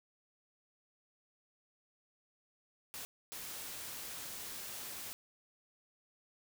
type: noise bursts at uneven times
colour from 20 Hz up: white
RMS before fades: -45 dBFS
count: 2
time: 2.94-3.05 / 3.32-5.13 s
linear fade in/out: 0 ms
effects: none